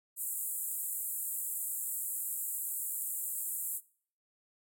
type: band-pass noise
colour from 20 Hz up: white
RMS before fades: -37 dBFS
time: 0.16-3.81 s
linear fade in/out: 50 ms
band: 7400 to 16000 Hz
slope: 96 dB/octave
effects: noise-tail reverb RT60 0.5 s tail -21 dB re dry

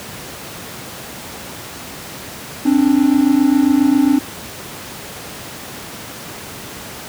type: tone pair together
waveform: triangle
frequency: 266.3 / 293.7 Hz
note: C4 / D4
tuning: +31 / 0 cents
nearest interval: major second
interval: 169 cents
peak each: -11 dBFS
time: 2.65-4.19 s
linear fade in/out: 10 ms
effects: pink hiss -31 dBFS RMS until 7.08 s + high-pass 100 Hz 12 dB/octave

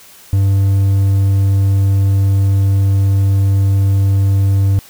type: tone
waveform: triangle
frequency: 98 Hz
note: G2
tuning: in tune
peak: -7 dBFS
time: 0.33-4.79 s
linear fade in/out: 0 ms
effects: white hiss -41 dBFS RMS until 4.89 s

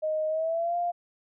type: tone with pitch glide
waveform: sine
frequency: 622.3 to 698.5 Hz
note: D#5 to F5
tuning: 0 to 0 cents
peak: -25 dBFS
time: 0.02-0.92 s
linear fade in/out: 20 ms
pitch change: +200 cents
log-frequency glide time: 0.28-0.77 s
effects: none

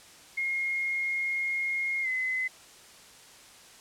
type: tone with pitch glide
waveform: sine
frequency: 2145 to 2035 Hz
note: C7 to C7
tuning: +42 to -49 cents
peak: -27 dBFS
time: 0.37-2.48 s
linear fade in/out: 10 ms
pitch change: -91 cents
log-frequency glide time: 2.02-2.08 s
effects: white hiss -52 dBFS RMS until 3.8 s + low-pass 9000 Hz 12 dB/octave

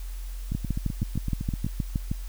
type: two click trains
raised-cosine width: 5 ms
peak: -17 / -14 dBFS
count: 10 / 11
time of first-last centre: 0.52-1.665 / 0.55-2.115 s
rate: 7.86 / 6.39 Hz
effects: added 43 Hz sine -32 dBFS peak until 2.28 s + white hiss -50 dBFS RMS until 2.28 s

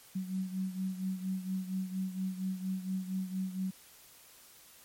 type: beating tone pair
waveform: sine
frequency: 187.1 / 191.4 Hz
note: F#3 / G3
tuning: +20 / -41 cents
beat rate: 4.3 Hz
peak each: -34 / -39 dBFS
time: 0.15-3.71 s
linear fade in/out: 10 ms
effects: white hiss -57 dBFS RMS until 4.84 s + MP3 64 kbps

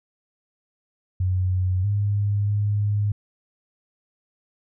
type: tone with pitch steps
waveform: sine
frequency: 92.3 / 102.2 / 103.4 Hz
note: F#2 / G#2 / G#2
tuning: -4 / -27 / -7 cents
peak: -19 dBFS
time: 1.2-3.12 s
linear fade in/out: 5 ms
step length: 640 ms
effects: none

